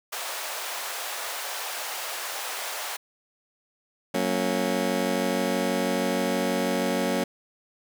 pink high-pass noise, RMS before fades -33 dBFS, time 0.12-2.97 s, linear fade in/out 10 ms, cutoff 580 Hz, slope 24 dB/octave
20% pulse chord, F# major, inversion none, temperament just, 185 / 231.2 / 277.5 Hz, F#3 / A#3 / C#4, 0 / -14 / +2 cents, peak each -24 / -23 / -24 dBFS, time 4.14-7.24 s, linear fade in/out 5 ms
effects none

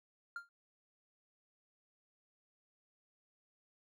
triangle tone with exponential decay, 1396.9 Hz, F6, in tune, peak -35 dBFS, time 0.36-0.49 s, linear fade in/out 2 ms, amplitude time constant 28 ms, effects tanh soft clip ceiling -31 dBFS

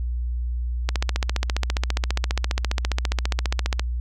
click train, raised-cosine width 0.2 ms, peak -6 dBFS, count 44, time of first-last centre 0.89-3.795 s, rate 14.8 Hz, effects added 60 Hz sine -23 dBFS peak until 4 s

